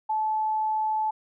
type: tone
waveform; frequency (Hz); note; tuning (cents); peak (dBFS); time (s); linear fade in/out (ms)
sine; 867; A5; -26; -23; 0.09-1.11; 10
effects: none